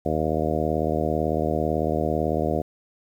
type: harmonic tone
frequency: 78 Hz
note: D#2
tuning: 5 cents sharp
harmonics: 1 / 2 / 3 / 4 / 5 / 6 / 7 / 8 / 9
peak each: -30 / -30 / -30 / -30 / -30 / -30 / -30 / -30 / -30 dBFS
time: 0.05-2.62 s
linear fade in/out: 10 ms
effects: 9-bit